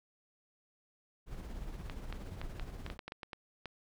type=noise with tremolo; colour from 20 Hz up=brown; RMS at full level=-41 dBFS; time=1.26-2.98 s; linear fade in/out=50 ms; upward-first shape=triangle; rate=17 Hz; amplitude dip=50%
type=clicks; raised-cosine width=0.3 ms; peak=-26 dBFS; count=12; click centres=1.898 / 2.126 / 2.415 / 2.597 / 2.864 / 2.901 / 2.992 / 3.08 / 3.121 / 3.232 / 3.332 / 3.657 s
effects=none